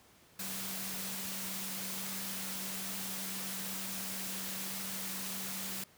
sine tone in noise, 191.4 Hz, G3, 41 cents flat, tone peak -46 dBFS, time 0.39-5.84 s, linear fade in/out 5 ms, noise white, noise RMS -40 dBFS, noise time 0.39-5.84 s, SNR -9 dB, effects pink hiss -62 dBFS RMS until 5.97 s + high-pass 80 Hz 12 dB/octave

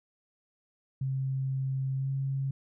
sine tone with pitch glide, 133.5 to 135.76 Hz, C3 to C#3, +35 to -36 cents, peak -28 dBFS, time 1.01-2.51 s, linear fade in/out 5 ms, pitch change +29 cents, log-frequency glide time 1.96-2.1 s, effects none

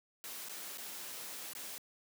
white noise with dropouts, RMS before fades -45 dBFS, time 0.24-1.78 s, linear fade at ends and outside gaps 0 ms, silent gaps 0.486-0.495 / 0.774-0.782 / 1.533-1.551 s, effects high-pass 200 Hz 12 dB/octave

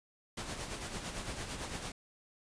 pink noise with tremolo, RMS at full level -39 dBFS, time 0.37-1.92 s, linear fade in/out 5 ms, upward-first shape sine, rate 8.9 Hz, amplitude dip 50%, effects resampled to 22050 Hz

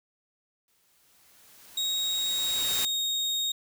white noise with exponential growth, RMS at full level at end -30 dBFS, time 0.68-2.85 s, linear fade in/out 1 ms, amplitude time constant 470 ms
35% pulse tone with pitch glide, 3777 to 3729 Hz, A#7 to A#7, +22 to 0 cents, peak -25 dBFS, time 1.77-3.52 s, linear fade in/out 5 ms, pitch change -22 cents, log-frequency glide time 2.58-2.75 s
effects none

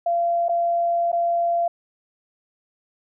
sine tone with dropouts, 686 Hz, F5, 31 cents flat, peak -18 dBFS, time 0.06-1.68 s, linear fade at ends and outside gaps 5 ms, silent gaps 0.484-0.492 / 1.118-1.128 s, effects none

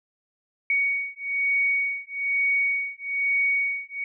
sine beating tone pair, 2238 / 2239.1 Hz, C#7 / C#7, +16 / +17 cents, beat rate 1.1 Hz, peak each -25 dBFS, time 0.7-4.04 s, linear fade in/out 2 ms, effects none

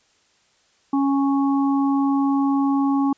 harmonic tone, 276.4 Hz, C#4, 5 cents flat, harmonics 1 / 3 / 4, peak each -17 / -27 / -29 dBFS, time 0.93-3.13 s, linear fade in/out 5 ms, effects white hiss -61 dBFS RMS until 3.17 s + resampled to 16000 Hz

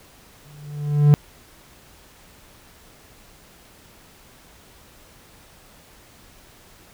triangle tone with exponential growth, 146.83 Hz, D3, in tune, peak -5 dBFS, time 0.45-1.14 s, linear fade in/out 0 ms, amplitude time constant 150 ms, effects pink hiss -50 dBFS RMS until 6.93 s

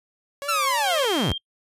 sawtooth tone with vibrato, 554.4 Hz, C#5, in tune, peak -26 dBFS, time 0.42-1.05 s, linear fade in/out 0 ms, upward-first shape triangle, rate 3.4 Hz, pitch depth 100 cents each way
sawtooth linear sweep, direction down, 1390 to 50.8 Hz, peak -17 dBFS, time 0.48-1.33 s, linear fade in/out 10 ms
sine tone, 3191 Hz, G7, 30 cents sharp, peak -27 dBFS, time 0.84-1.38 s, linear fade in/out 5 ms
effects noise-tail reverb RT60 0.1 s tail -26 dB re dry + resampled to 32000 Hz

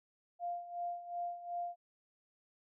sine tone with tremolo, 698.5 Hz, F5, in tune, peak -35 dBFS, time 0.39-1.76 s, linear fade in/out 50 ms, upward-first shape sine, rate 2.7 Hz, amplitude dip 75%, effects none

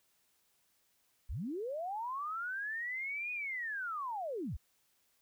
sine linear two-way sweep, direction up then down, 34.23 to 2489 to 34.23 Hz, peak -36 dBFS, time 1.29-4.57 s, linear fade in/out 10 ms, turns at 3.32 s, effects white hiss -74 dBFS RMS until 5.21 s

